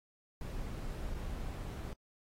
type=noise with dropouts; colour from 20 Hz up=brown; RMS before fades=-40 dBFS; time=0.41-1.93 s; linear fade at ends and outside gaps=1 ms; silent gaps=1.14-1.145 s; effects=AAC 48 kbps